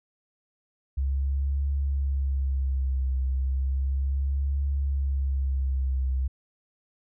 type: tone with vibrato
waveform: sine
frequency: 67.5 Hz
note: C#2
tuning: 45 cents flat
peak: -23 dBFS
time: 0.97-6.28 s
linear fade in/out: 10 ms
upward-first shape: triangle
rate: 0.34 Hz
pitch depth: 62 cents each way
effects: none